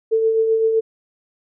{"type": "tone with tremolo", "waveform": "sine", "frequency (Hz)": 446.1, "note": "A4", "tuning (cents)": 24, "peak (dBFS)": -12, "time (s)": [0.11, 0.81], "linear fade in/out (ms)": 20, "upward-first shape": "triangle", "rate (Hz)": 7.8, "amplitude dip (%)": 45, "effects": []}